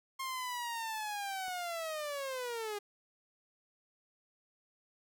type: linear sweep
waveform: sawtooth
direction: down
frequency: 1070 to 404.7 Hz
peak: -33 dBFS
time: 0.19-2.79 s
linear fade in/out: 10 ms
type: click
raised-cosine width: 1 ms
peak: -40 dBFS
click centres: 1.482 s
effects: none